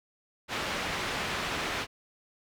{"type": "low-pass noise", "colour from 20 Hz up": "white", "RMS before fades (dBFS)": -33, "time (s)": [0.48, 1.87], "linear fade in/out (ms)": 50, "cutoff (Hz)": 2700, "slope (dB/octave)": 12, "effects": []}